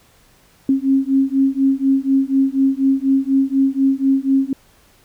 sine beating tone pair, 268 / 272.1 Hz, C4 / C#4, +42 / -32 cents, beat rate 4.1 Hz, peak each -16 dBFS, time 0.69-4.53 s, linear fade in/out 2 ms, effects pink hiss -53 dBFS RMS until 5.04 s

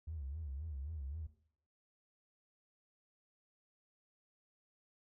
triangle tone with vibrato, 73.42 Hz, D2, in tune, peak -37 dBFS, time 0.07-1.27 s, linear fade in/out 10 ms, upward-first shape sine, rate 3.8 Hz, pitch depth 180 cents each way, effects noise-tail reverb RT60 0.6 s tail -17 dB re dry + tanh soft clip ceiling -38 dBFS

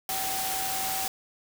sine tone in noise, 766 Hz, G5, 40 cents flat, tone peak -33 dBFS, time 0.09-1.08 s, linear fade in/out 2 ms, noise white, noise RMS -31 dBFS, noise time 0.09-1.08 s, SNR -5 dB, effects none

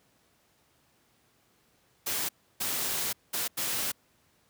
white noise bursts at uneven times, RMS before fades -31 dBFS, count 4, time 2.06-2.29 / 2.6-3.13 / 3.33-3.48 / 3.57-3.92 s, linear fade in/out 10 ms, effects pink hiss -67 dBFS RMS until 4.49 s + high-pass 80 Hz 12 dB/octave

